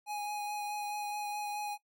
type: tone with vibrato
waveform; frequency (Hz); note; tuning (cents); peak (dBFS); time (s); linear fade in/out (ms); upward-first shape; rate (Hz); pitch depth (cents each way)
square; 830.6; G#5; 0; -36; 0.06-1.78; 50; triangle; 4.7; 16
effects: noise-tail reverb RT60 0.1 s tail -17 dB re dry